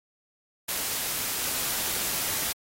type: noise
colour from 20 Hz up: white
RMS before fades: -29 dBFS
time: 0.68-2.53 s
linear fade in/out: 10 ms
effects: AAC 48 kbps